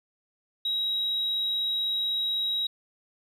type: tone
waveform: sine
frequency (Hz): 3834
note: A#7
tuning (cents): +48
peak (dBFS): -24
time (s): 0.65-2.67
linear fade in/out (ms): 5
effects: tanh soft clip ceiling -21 dBFS + 10-bit